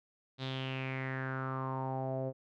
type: tone with low-pass filter sweep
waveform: sawtooth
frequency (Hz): 132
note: C3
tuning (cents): +16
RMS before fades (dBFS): -37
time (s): 0.38-2.33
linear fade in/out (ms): 50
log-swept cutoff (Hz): 3900 to 550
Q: 5.5
effects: none